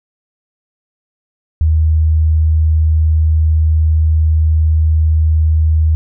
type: tone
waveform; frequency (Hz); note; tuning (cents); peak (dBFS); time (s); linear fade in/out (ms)
sine; 78.7; D#2; +20; -8; 1.61-5.95; 0
effects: none